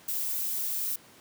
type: noise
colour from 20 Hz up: violet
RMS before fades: -31 dBFS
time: 0.08-0.96 s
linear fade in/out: 5 ms
effects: pink hiss -54 dBFS RMS until 1.2 s + high-pass 150 Hz 12 dB/octave